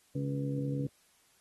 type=harmonic tone; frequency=69.8 Hz; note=C#2; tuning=13 cents sharp; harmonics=2 / 3 / 4 / 5 / 6 / 7; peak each=-33 / -45 / -36 / -50 / -52 / -41 dBFS; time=0.15-0.87 s; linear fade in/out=5 ms; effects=white hiss -67 dBFS RMS until 1.4 s + AAC 32 kbps